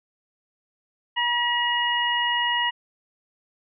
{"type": "harmonic tone", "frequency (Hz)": 960, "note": "B5", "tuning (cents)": -49, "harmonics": [1, 2, 3], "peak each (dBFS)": [-25, -25, -25], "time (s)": [1.16, 2.71], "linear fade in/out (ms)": 20, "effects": []}